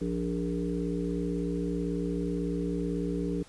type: harmonic tone with a mistuned harmonic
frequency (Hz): 58.1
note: A#1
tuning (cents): -5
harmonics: 1 / 3 / 5 / 7 / 8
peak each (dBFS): -38 / -32 / -33 / -36 / -38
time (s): 0.01-3.43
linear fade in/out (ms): 5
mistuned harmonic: 1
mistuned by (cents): -30
effects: pink hiss -55 dBFS RMS until 3.48 s + resampled to 24000 Hz